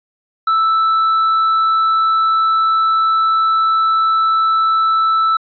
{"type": "tone with tanh clipping", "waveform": "sine", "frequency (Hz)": 1318.5, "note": "E6", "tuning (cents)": 0, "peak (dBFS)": -12, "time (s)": [0.47, 5.37], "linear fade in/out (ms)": 5, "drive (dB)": 4, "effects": ["resampled to 11025 Hz"]}